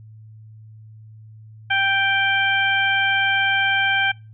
harmonic tone, 784 Hz, G5, in tune, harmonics 1 / 2 / 3 / 4, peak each -24 / -19 / -23 / -25 dBFS, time 1.7-4.12 s, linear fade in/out 10 ms, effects noise-tail reverb RT60 0.3 s tail -24 dB re dry + added 109 Hz sine -40 dBFS peak until 4.33 s

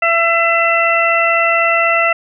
harmonic tone, 671 Hz, E5, 31 cents sharp, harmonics 1 / 2 / 3 / 4, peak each -16 / -16 / -16 / -16 dBFS, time 0.02-2.13 s, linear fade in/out 5 ms, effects none

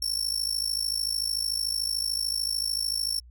sawtooth tone with amplitude modulation, 5440 Hz, F8, 46 cents flat, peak -20 dBFS, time 0.02-3.2 s, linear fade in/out 5 ms, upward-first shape sine, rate 53.5 Hz, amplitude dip 85%, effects added 60 Hz sine -47 dBFS peak until 3.3 s

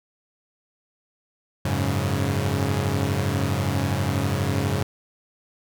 sawtooth chord, F# suspended second, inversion none, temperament equal with one note detuned, 91.54 / 103.83 / 138.59 Hz, F#2 / G#2 / C#3, -18 / 0 / 0 cents, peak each -22 dBFS, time 1.65-4.83 s, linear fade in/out 5 ms, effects none

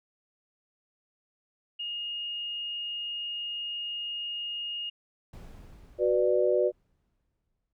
sine tone, 2851 Hz, F7, 35 cents sharp, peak -32 dBFS, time 1.79-4.9 s, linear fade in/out 10 ms
brown noise with exponential decay, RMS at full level -43 dBFS, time 5.33-7.73 s, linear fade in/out 5 ms, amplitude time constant 520 ms
sine chord, B minor, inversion second, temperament just, 370.4 / 493.9 / 592.7 Hz, F#4 / B4 / D5, +2 / 0 / +16 cents, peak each -26 dBFS, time 5.98-6.72 s, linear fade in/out 50 ms
effects none

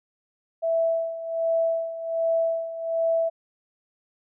sine tone with tremolo, 659.3 Hz, E5, in tune, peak -19 dBFS, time 0.62-3.3 s, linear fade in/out 20 ms, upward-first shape sine, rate 1.3 Hz, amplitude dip 75%, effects none

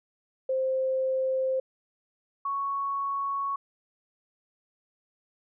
sine tone pair in turn, 524 / 1110.3 Hz, C5 / C#6, +2 / +2 cents, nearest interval octave + minor second, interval 1300 cents, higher second, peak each -24 / -27 dBFS, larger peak first, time 0.49-1.6 / 2.45-3.56 s, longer neither, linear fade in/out 5 ms, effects none

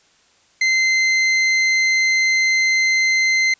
40% pulse tone, 2072 Hz, C7, 17 cents flat, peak -13 dBFS, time 0.61-3.54 s, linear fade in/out 5 ms, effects white hiss -56 dBFS RMS until 3.59 s + resampled to 16000 Hz

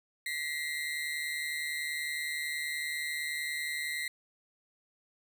35% pulse tone pair together, 1932.3 / 2083 Hz, B6 / C7, -38 / -8 cents, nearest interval minor second, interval 130 cents, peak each -35 / -34 dBFS, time 0.26-4.08 s, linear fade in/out 2 ms, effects none

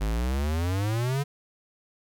square exponential sweep, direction up, 50 to 145.2 Hz, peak -25 dBFS, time 0-1.24 s, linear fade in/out 20 ms, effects none

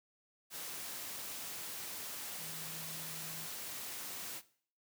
sine tone in noise, 161 Hz, E3, 41 cents flat, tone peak -52 dBFS, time 2.38-3.48 s, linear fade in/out 50 ms, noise white, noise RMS -44 dBFS, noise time 0.5-4.42 s, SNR -11 dB, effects noise-tail reverb RT60 0.5 s tail -17 dB re dry + high-pass 100 Hz 12 dB/octave

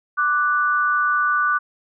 sine tone pair together, 1174.7 / 1480 Hz, D6 / F#6, 0 / 0 cents, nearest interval major third, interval 400 cents, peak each -19 dBFS, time 0.17-1.59 s, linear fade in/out 20 ms, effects none

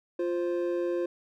triangle tone pair together, 349.2 / 523.2 Hz, F4 / C5, 0 / 0 cents, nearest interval perfect fifth, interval 700 cents, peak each -26 / -30 dBFS, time 0.19-1.06 s, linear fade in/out 5 ms, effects none

